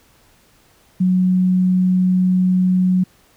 sine tone, 183.8 Hz, F#3, 11 cents flat, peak -12 dBFS, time 1-3.04 s, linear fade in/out 10 ms, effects pink hiss -54 dBFS RMS until 3.36 s

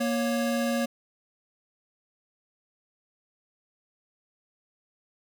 square tone pair together, 235.9 / 555.3 Hz, A#3 / C#5, +21 / +3 cents, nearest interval octave + minor third, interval 1482 cents, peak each -27 / -30 dBFS, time 0-0.86 s, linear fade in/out 10 ms, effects none

